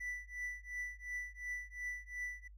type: tone with tremolo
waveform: triangle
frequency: 1975.5 Hz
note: B6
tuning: in tune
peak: -36 dBFS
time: 0-2.48 s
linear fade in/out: 10 ms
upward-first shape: triangle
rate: 2.8 Hz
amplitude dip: 100%
effects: noise-tail reverb RT60 0.1 s tail -23 dB re dry + added 50 Hz sine -53 dBFS peak until 2.57 s